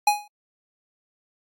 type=tone with exponential decay; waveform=square; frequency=831 Hz; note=G#5; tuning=1 cent sharp; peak=-13 dBFS; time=0.07-0.28 s; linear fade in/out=5 ms; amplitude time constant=45 ms; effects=AAC 64 kbps